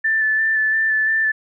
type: tone with vibrato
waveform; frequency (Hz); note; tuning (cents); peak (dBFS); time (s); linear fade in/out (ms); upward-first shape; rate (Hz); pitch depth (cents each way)
sine; 1760; A6; 0; -15; 0.04-1.32; 10; square; 2.9; 14
effects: none